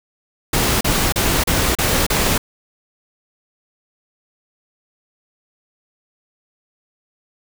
pink noise bursts, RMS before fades -17 dBFS, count 6, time 0.53-2.38 s, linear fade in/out 5 ms, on 280 ms, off 34 ms, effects none

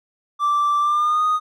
triangle tone with pitch glide, 1171 to 1240.6 Hz, D6 to D#6, -5 to -5 cents, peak -13 dBFS, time 0.39-1.4 s, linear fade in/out 50 ms, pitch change +100 cents, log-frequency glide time 0.8-1.24 s, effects tanh soft clip ceiling -11 dBFS

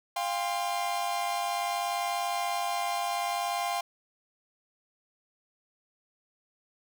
45% pulse chord, F suspended second, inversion none, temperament equal with one note detuned, 698.5 / 799.1 / 1046.5 Hz, F5 / G5 / C6, 0 / +33 / 0 cents, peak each -32 / -33 / -35 dBFS, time 0.16-3.81 s, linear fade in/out 5 ms, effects none

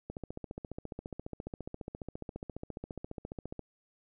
click train, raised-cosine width 2 ms, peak -26 dBFS, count 52, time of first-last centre 0.1-3.593 s, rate 14.6 Hz, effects none

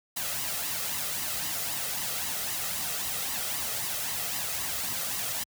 white noise with flanger, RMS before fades -32 dBFS, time 0.16-5.44 s, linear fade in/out 10 ms, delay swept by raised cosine 1 to 1.58 ms, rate 3.8 Hz, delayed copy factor +0.55, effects high-pass 60 Hz 12 dB/octave

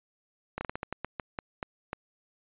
slowing click train, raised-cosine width 0.5 ms, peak -18 dBFS, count 12, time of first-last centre 0.58-1.931 s, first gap 30 ms, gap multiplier 1.26, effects resampled to 8000 Hz

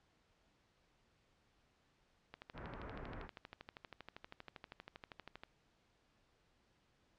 click train, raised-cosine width 0.3 ms, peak -33 dBFS, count 40, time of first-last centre 2.34-5.435 s, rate 12.6 Hz
pink low-pass noise, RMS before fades -49 dBFS, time 2.53-3.29 s, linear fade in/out 50 ms, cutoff 1800 Hz, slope 24 dB/octave
effects pink hiss -75 dBFS RMS until 7.18 s + low-pass 5000 Hz 12 dB/octave

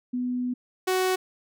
sine / sawtooth tone pair in turn, 248.4 / 372.2 Hz, B3 / F#4, +10 / +10 cents, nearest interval perfect fifth, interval 700 cents, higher second, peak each -25 / -18 dBFS, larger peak second, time 0.13-0.54 / 0.87-1.16 s, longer first, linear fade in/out 10 ms, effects none

